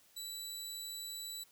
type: tone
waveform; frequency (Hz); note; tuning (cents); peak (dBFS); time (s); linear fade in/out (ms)
20% pulse; 3951; B7; 0; -36; 0.16-1.44; 10
effects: white hiss -66 dBFS RMS until 1.51 s